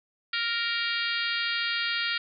harmonic tone, 466.2 Hz, A#4, in tune, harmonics 3 / 4 / 5 / 6 / 7 / 8 / 9 / 10, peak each -32 / -33 / -34 / -35 / -35 / -36 / -37 / -37 dBFS, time 0.33-2.18 s, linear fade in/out 5 ms, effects none

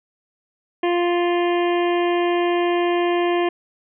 harmonic tone, 349.2 Hz, F4, in tune, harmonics 1 / 2 / 3 / 5 / 6 / 7 / 8 / 9, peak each -18 / -24 / -28 / -32 / -34 / -35 / -36 / -37 dBFS, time 0.83-3.49 s, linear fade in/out 5 ms, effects none

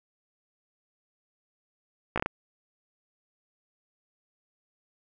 slowing click train, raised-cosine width 0.5 ms, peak -12 dBFS, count 5, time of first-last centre 2.16-2.26 s, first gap 16 ms, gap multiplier 1.31, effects none

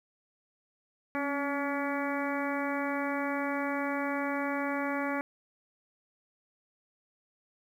harmonic tone with a mistuned harmonic, 283.6 Hz, C#4, 40 cents sharp, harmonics 1 / 2 / 3 / 4 / 5 / 6 / 7 / 8, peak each -33 / -36 / -38 / -39 / -40 / -41 / -41 / -42 dBFS, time 1.15-5.21 s, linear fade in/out 0 ms, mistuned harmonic 1, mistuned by -37 cents, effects 10-bit

